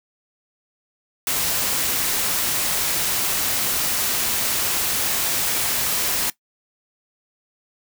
white noise, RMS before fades -22 dBFS, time 1.27-6.3 s, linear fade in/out 2 ms, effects noise-tail reverb RT60 0.1 s tail -18 dB re dry

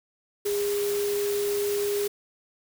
sine tone in noise, 408.5 Hz, G#4, 29 cents flat, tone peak -24 dBFS, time 0.45-2.08 s, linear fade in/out 10 ms, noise white, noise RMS -35 dBFS, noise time 0.45-2.08 s, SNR +8 dB, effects none

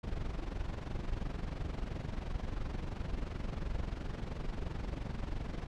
brown noise with amplitude modulation, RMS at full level -35 dBFS, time 0.03-5.67 s, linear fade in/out 10 ms, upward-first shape sine, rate 22.9 Hz, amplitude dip 70%, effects low-pass 5000 Hz 12 dB/octave

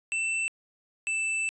square tone pair in turn, 2671 / 2646 Hz, E7 / E7, +22 / +6 cents, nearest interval unison, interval 16 cents, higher first, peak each -27 dBFS, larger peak neither, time 0.12-0.48 / 1.07-1.49 s, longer second, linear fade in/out 0 ms, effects resampled to 24000 Hz

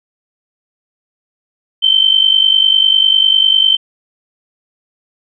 sine tone with amplitude modulation, 3100 Hz, G7, 20 cents flat, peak -4 dBFS, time 1.82-3.77 s, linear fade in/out 20 ms, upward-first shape sine, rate 50 Hz, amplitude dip 75%, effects none

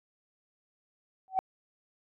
sine tone with exponential growth, 759 Hz, F#5, 44 cents sharp, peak -19 dBFS, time 1.28-1.39 s, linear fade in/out 0 ms, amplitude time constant 22 ms, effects tanh soft clip ceiling -17 dBFS

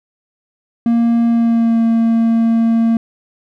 triangle tone with pitch glide, 233.1 to 228.4 Hz, A#3 to A#3, 0 to -35 cents, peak -8 dBFS, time 0.86-2.97 s, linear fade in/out 2 ms, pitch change -35 cents, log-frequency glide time 1.27-1.81 s, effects none

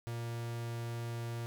45% pulse tone, 117.3 Hz, A#2, 11 cents sharp, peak -37 dBFS, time 0.07-1.46 s, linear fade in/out 0 ms, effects none

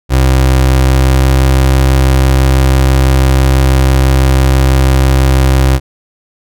30% pulse tone with pitch glide, 65.41 to 66.06 Hz, C2 to C2, 0 to +17 cents, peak -3 dBFS, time 0.09-5.8 s, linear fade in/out 50 ms, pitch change +17 cents, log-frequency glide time 0.83-1.41 s, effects none

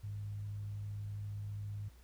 sine tone with frequency modulation, 102.8 Hz, G#2, 17 cents flat, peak -39 dBFS, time 0.03-1.89 s, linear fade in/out 10 ms, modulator 55.1 Hz, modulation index 0.21, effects added 60 Hz sine -57 dBFS peak until 2.03 s + pink hiss -67 dBFS RMS until 2.03 s

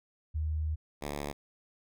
sine / 5% pulse tone pair in turn, 77.6 / 72.55 Hz, D#2 / D2, -4 / -21 cents, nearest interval minor second, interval 117 cents, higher first, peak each -29 / -24 dBFS, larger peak second, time 0.34-0.76 / 1.01-1.33 s, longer first, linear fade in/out 20 ms, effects none

